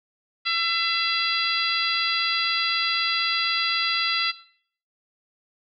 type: harmonic tone with a mistuned harmonic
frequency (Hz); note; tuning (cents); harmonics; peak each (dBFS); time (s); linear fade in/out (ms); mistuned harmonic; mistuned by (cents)
673; E5; +36; 2 / 3 / 4 / 5 / 6 / 7; -29 / -29 / -29 / -29 / -29 / -29; 0.45-4.32; 20; 7; +19
effects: noise-tail reverb RT60 0.6 s tail -19 dB re dry